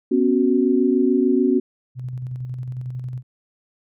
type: chord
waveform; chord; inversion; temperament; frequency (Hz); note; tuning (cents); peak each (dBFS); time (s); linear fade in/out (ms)
sine; B suspended second; none; equal with one note detuned; 246.9 / 273.7 / 370; B3 / C#4 / F#4; 0 / -22 / 0; -19; 0.11-1.6; 10
type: tone with tremolo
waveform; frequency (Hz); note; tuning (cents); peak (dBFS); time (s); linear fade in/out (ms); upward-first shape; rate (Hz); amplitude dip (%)
sine; 126.4; B2; +41; -25; 1.95-3.23; 50; square; 11; 35
effects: none